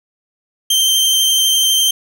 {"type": "tone with vibrato", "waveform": "sawtooth", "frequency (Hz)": 3136, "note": "G7", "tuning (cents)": 0, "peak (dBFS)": -8, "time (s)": [0.7, 1.91], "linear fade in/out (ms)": 5, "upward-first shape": "triangle", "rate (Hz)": 12, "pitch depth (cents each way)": 15, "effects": []}